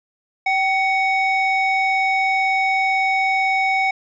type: ring-modulated tone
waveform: triangle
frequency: 1500 Hz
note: F#6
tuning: 23 cents sharp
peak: -11 dBFS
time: 0.46-3.91 s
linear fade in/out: 5 ms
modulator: 731 Hz
effects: resampled to 16000 Hz